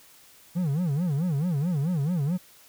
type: tone with vibrato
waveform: triangle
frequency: 158.7 Hz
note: D#3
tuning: 35 cents sharp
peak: -21 dBFS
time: 0.55-2.38 s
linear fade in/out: 20 ms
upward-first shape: sine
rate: 4.6 Hz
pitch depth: 260 cents each way
effects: white hiss -54 dBFS RMS until 2.68 s